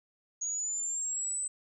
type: linear sweep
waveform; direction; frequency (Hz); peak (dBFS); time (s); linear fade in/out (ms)
sine; up; 6645 to 8100; -31; 0.41-1.48; 10
effects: none